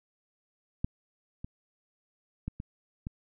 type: clicks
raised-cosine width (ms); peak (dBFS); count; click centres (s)
5; -16 / -26 / -21 / -25 / -23; 5; 0.845 / 1.445 / 2.48 / 2.601 / 3.069
effects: none